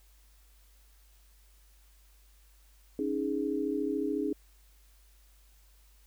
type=chord; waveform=sine; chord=C# suspended second; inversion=none; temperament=equal; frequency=277.2 / 311.1 / 415.3 Hz; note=C#4 / D#4 / G#4; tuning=0 / 0 / 0 cents; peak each=-33 dBFS; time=2.99-4.33 s; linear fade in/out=2 ms; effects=added 50 Hz sine -58 dBFS peak until 6.06 s + white hiss -66 dBFS RMS until 6.06 s